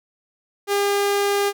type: tone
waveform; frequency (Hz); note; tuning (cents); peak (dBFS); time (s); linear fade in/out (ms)
sawtooth; 403.4; G4; +50; -14; 0.67-1.53; 50
effects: none